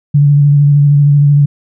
sine tone with vibrato, 144.2 Hz, D3, 31 cents flat, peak -4 dBFS, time 0.14-1.46 s, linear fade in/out 10 ms, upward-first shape square, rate 13 Hz, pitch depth 19 cents each way, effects none

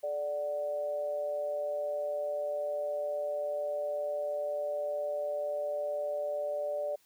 sine tone with amplitude modulation, 587.3 Hz, D5, in tune, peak -28 dBFS, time 0.03-6.96 s, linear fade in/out 10 ms, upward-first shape sine, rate 159 Hz, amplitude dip 60%, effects white hiss -67 dBFS RMS until 7.05 s

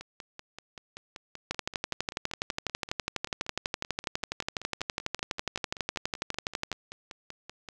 two click trains, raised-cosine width 0.2 ms, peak -12 / -24 dBFS, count 64 / 41, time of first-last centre 1.51-6.717 / 0.01-7.688 s, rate 12.1 / 5.21 Hz, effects none

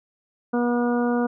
harmonic tone, 241.1 Hz, B3, 41 cents flat, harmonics 1 / 2 / 3 / 4 / 5 / 6, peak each -21 / -25 / -30 / -34 / -35 / -34 dBFS, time 0.53-1.27 s, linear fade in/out 10 ms, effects none

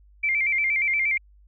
sine tone with vibrato, 2217 Hz, C#7, in tune, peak -20 dBFS, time 0.23-1.18 s, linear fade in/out 10 ms, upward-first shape square, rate 8.5 Hz, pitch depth 81 cents each way, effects added 50 Hz sine -51 dBFS peak until 1.47 s

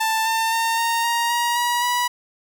sawtooth tone with pitch steps, 886 / 898.4 / 910.9 / 923.6 / 936.5 / 949.6 / 962.8 / 976.3 Hz, A5 / A5 / A#5 / A#5 / A#5 / A#5 / B5 / B5, +12 / +36 / -40 / -16 / +8 / +32 / -44 / -20 cents, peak -15 dBFS, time 0-2.08 s, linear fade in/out 10 ms, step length 260 ms, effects none

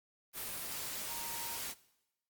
sine tone in noise, 930 Hz, A#5, 4 cents flat, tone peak -47 dBFS, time 1.07-1.61 s, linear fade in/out 50 ms, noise white, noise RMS -41 dBFS, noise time 0.33-1.75 s, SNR -9 dB, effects noise-tail reverb RT60 0.9 s tail -20 dB re dry + Opus 32 kbps

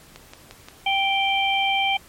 click train, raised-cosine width 0.2 ms, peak -21 dBFS, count 4, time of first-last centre 0.16-0.685 s, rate 5.71 Hz
harmonic tone, 784 Hz, G5, in tune, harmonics 1 / 3 / 4, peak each -22 / -23 / -24 dBFS, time 0.86-1.97 s, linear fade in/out 5 ms
effects pink hiss -49 dBFS RMS until 2.08 s + MP3 64 kbps

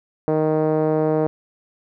5% pulse tone with low-pass filter, 155.56 Hz, D#3, in tune, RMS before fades -19 dBFS, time 0.28-1.27 s, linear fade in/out 0 ms, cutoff 510 Hz, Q 1.9, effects none

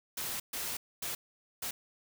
white noise bursts at uneven times, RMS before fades -37 dBFS, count 4, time 0.17-0.4 / 0.53-0.77 / 1.02-1.15 / 1.62-1.71 s, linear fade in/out 5 ms, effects none

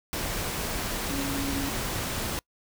sine tone in noise, 277.2 Hz, C#4, in tune, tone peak -31 dBFS, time 1.1-1.69 s, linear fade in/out 0 ms, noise pink, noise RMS -31 dBFS, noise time 0.13-2.39 s, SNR -3 dB, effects noise-tail reverb RT60 0.1 s tail -26 dB re dry

